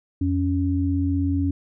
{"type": "tone pair together", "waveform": "sine", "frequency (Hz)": [87.31, 278.2], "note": ["F2", "C#4"], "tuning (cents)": [0, 6], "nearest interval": "octave + minor sixth", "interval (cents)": 2006, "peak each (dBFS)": -22, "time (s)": [0.21, 1.51], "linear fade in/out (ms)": 5, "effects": []}